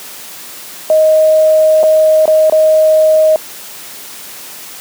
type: tone with dropouts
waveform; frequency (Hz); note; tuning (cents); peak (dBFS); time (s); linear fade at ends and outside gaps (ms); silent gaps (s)
sine; 626; D#5; +10; -5; 0.9-3.36; 1; 1.831-1.836 / 2.256-2.278 / 2.498-2.523
effects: white hiss -30 dBFS RMS until 4.8 s + high-pass 150 Hz 12 dB/octave